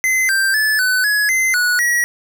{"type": "tone with pitch steps", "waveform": "square", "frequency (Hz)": [2052, 1572, 1733, 1505, 1685, 2064, 1467, 1916], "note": ["C7", "G6", "A6", "F#6", "G#6", "C7", "F#6", "A#6"], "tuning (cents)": [-34, 4, -27, 29, 25, -24, -15, 47], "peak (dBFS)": -14, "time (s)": [0.04, 2.04], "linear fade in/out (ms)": 0, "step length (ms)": 250, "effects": []}